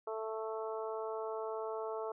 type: harmonic tone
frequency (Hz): 220.4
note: A3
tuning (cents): +3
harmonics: 2 / 3 / 4 / 5 / 6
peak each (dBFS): -39 / -43 / -45 / -47 / -49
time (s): 0.07-2.12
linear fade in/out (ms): 5
effects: none